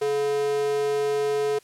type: tone with high-pass filter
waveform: square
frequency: 142.4 Hz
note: C#3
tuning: 47 cents sharp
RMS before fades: -24 dBFS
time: 0.01-1.59 s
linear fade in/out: 10 ms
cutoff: 460 Hz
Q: 5.6
effects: white hiss -57 dBFS RMS until 1.63 s + low-pass 11000 Hz 12 dB/octave